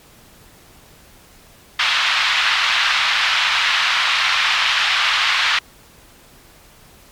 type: band-pass noise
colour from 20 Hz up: white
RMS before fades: -17 dBFS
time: 1.79-5.59 s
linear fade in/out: 5 ms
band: 1000 to 3700 Hz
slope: 24 dB/octave
effects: pink hiss -47 dBFS RMS until 7.11 s + MP3 96 kbps